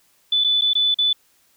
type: tone with dropouts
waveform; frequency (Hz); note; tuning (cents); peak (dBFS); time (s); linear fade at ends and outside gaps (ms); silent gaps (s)
sine; 3487; A7; -16; -15; 0.32-1.13; 5; 0.44-0.444 / 0.612-0.619 / 0.734-0.752 / 0.944-0.986
effects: white hiss -60 dBFS RMS until 1.56 s